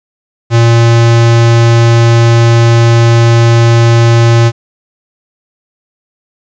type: tone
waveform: square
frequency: 116.54 Hz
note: A#2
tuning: in tune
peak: -4 dBFS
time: 0.5-4.52 s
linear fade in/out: 50 ms
effects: resampled to 16000 Hz + 7-bit